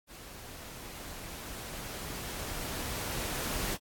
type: noise with level ramp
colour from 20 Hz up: pink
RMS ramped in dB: -48 to -33 dBFS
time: 0.07-3.78 s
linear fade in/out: 50 ms
effects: AAC 64 kbps